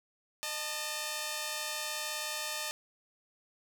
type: tone pair together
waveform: 5% pulse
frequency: 611 / 886.9 Hz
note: D#5 / A5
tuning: -32 / +14 cents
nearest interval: tritone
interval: 646 cents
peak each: -26 dBFS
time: 0.43-2.71 s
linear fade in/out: 0 ms
effects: none